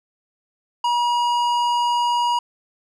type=tone with tanh clipping; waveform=sine; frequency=959 Hz; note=A#5; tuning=49 cents sharp; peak=-19 dBFS; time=0.84-2.39 s; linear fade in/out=5 ms; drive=13 dB; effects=none